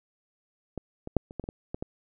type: clicks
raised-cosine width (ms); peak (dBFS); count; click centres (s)
2; -20 / -23 / -8 / -29 / -19 / -27 / -20 / -19 / -19; 9; 0.777 / 1.074 / 1.167 / 1.309 / 1.397 / 1.44 / 1.489 / 1.745 / 1.825
effects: none